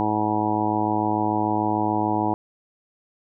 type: harmonic tone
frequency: 106.8 Hz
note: G#2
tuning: 49 cents sharp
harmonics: 1 / 2 / 3 / 4 / 5 / 6 / 7 / 8 / 9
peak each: -31 / -29 / -25 / -33 / -35 / -34 / -27 / -27 / -28 dBFS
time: 0-2.34 s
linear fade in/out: 0 ms
effects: none